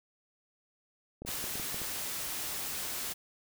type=clicks; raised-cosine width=2 ms; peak=-29 dBFS; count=8; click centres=1.22 / 1.25 / 1.29 / 1.441 / 1.555 / 1.598 / 1.744 / 1.817 s
type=noise; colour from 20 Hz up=white; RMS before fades=-37 dBFS; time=1.26-3.14 s; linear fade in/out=20 ms
effects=none